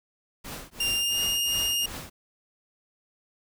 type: noise with tremolo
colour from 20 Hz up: pink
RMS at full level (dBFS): -36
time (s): 0.44-2.1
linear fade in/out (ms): 10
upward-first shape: triangle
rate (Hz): 2.8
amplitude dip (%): 100
type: tone with pitch glide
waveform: sawtooth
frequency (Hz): 2794 to 2835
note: F7 to F7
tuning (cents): 0 to +25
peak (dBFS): -21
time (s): 0.8-1.86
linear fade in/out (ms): 5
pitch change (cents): +25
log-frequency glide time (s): 0.93-1.21
effects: none